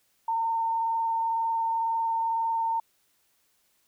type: tone with frequency modulation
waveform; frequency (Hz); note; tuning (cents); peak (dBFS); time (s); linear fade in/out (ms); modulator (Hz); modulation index
sine; 909; A#5; -44; -24; 0.28-2.8; 5; 22; 0.4
effects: white hiss -69 dBFS RMS until 3.87 s